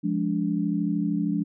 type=chord; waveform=sine; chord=D diminished; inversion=first; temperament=equal with one note detuned; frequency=174.61 / 207.7 / 289 Hz; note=F3 / Ab3 / D4; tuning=0 / 0 / -28 cents; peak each=-27 dBFS; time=0.03-1.44 s; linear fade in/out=20 ms; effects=none